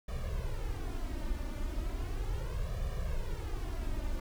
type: noise with flanger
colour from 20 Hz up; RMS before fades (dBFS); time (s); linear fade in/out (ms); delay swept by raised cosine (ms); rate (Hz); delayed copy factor
brown; -35; 0.08-4.2; 5; 1.7 to 3.4; 0.36; +0.85
effects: none